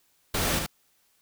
pink noise with echo, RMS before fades -27 dBFS, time 0.34-0.59 s, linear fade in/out 5 ms, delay 74 ms, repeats 1, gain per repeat -4 dB, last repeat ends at 0.664 s, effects white hiss -67 dBFS RMS until 1.21 s

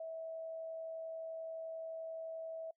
sine tone with amplitude modulation, 650 Hz, E5, 24 cents flat, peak -40 dBFS, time 0-2.71 s, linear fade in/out 5 ms, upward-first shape sine, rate 71.5 Hz, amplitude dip 25%, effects noise-tail reverb RT60 0.1 s tail -25 dB re dry

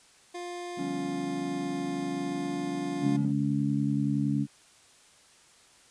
25% pulse tone, 351.7 Hz, F4, 12 cents sharp, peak -32 dBFS, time 0.34-3.17 s, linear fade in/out 10 ms
triangle chord, G dominant seventh, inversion second, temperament equal, 146.83 / 174.61 / 196 / 246.9 Hz, D3 / F3 / G3 / B3, 0 / 0 / 0 / 0 cents, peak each -43 / -38 / -38 / -42 dBFS, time 0.77-3.32 s, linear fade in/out 10 ms
triangle tone with pitch glide, 280 to 284.9 Hz, C#4 to C#4, +18 to +48 cents, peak -30 dBFS, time 0.79-3.25 s, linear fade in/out 2 ms, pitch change +30 cents, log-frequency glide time 2.14-2.53 s
harmonic tone, 70.7 Hz, C#2, 35 cents sharp, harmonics 2 / 3 / 4, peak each -29 / -29 / -29 dBFS, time 3.01-4.47 s, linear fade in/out 50 ms
effects white hiss -58 dBFS RMS until 5.9 s + resampled to 22050 Hz

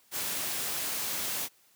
white noise, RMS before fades -33 dBFS, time 0.11-1.49 s, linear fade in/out 50 ms, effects white hiss -64 dBFS RMS until 1.75 s + high-pass 100 Hz 12 dB/octave

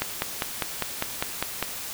click train, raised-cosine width 0.3 ms, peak -8 dBFS, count 9, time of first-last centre 0.02-1.626 s, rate 4.98 Hz, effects white hiss -35 dBFS RMS until 1.93 s

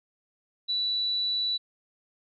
sine tone, 3951 Hz, B7, in tune, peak -25 dBFS, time 0.68-1.58 s, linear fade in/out 20 ms, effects none

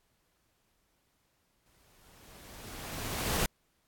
pink noise with exponential growth, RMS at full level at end -29 dBFS, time 1.66-3.46 s, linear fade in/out 2 ms, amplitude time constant 390 ms, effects pink hiss -74 dBFS RMS until 3.87 s + AAC 64 kbps

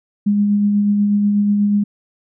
sine tone with tremolo, 205 Hz, G#3, 22 cents flat, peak -11 dBFS, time 0.26-1.84 s, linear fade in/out 10 ms, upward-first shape sine, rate 8.2 Hz, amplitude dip 25%, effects none

